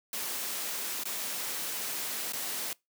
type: noise with dropouts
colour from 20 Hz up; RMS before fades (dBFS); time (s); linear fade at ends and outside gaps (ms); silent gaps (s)
white; -35; 0.13-2.73; 2; 1.036-1.054 / 2.323-2.333
effects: noise-tail reverb RT60 0.2 s tail -24 dB re dry + high-pass 200 Hz 12 dB/octave